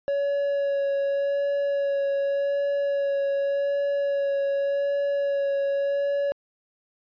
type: tone with vibrato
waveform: triangle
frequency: 561 Hz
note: C#5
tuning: 21 cents sharp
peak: -20 dBFS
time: 0.08-6.32 s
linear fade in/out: 0 ms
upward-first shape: sine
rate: 0.86 Hz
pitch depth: 14 cents each way
effects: resampled to 11025 Hz